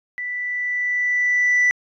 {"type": "tone with level ramp", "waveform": "sine", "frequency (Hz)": 1975.5, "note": "B6", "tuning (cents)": 0, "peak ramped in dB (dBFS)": [-25, -11], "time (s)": [0.18, 1.71], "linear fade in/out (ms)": 0, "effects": ["tanh soft clip ceiling -12 dBFS"]}